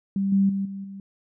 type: tone with level steps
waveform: sine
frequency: 196 Hz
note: G3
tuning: in tune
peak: -21 / -16 / -23 / -31 / -35 dBFS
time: 0.16-1 s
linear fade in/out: 2 ms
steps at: 0.32 / 0.49 / 0.65 / 0.84 s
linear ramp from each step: 5 ms
effects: none